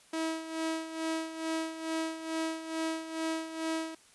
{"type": "tone with tremolo", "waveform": "sawtooth", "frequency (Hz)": 322.4, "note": "E4", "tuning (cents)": -38, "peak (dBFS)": -26, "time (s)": [0.13, 3.95], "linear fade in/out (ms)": 5, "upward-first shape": "sine", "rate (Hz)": 2.3, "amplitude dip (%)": 70, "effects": ["white hiss -60 dBFS RMS until 4.14 s", "resampled to 24000 Hz"]}